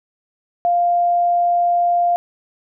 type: tone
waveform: sine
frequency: 698.5 Hz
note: F5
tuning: in tune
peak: -13 dBFS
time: 0.65-2.16 s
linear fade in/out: 0 ms
effects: none